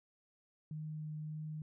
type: tone with vibrato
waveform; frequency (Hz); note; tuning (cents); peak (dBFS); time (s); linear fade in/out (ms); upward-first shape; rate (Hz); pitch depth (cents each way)
sine; 153.9; D#3; -19; -40; 0.71-1.62; 2; triangle; 1.7; 10
effects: none